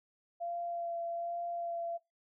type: tone with vibrato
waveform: sine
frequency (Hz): 685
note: F5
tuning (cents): -34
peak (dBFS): -35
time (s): 0.4-1.98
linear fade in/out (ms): 20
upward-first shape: sine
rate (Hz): 1.2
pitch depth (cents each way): 14
effects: noise-tail reverb RT60 0.2 s tail -20 dB re dry